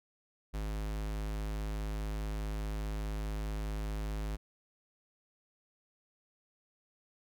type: tone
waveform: square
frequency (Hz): 52.4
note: G#1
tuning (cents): +16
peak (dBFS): -35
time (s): 0.53-4.37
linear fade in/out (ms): 20
effects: none